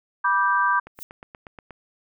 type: chord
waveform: sine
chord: G major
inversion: first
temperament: just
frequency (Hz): 980 / 1176 / 1568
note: B5 / D6 / G6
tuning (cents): -14 / +2 / 0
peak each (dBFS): -22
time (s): 0.24-0.8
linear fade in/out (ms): 10
type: click train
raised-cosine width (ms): 0.5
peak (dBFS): -25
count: 8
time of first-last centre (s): 0.87-1.707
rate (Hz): 8.36
type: noise with exponential growth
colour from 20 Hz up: violet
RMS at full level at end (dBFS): -31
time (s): 0.95-1.03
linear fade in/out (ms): 0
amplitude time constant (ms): 16
effects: none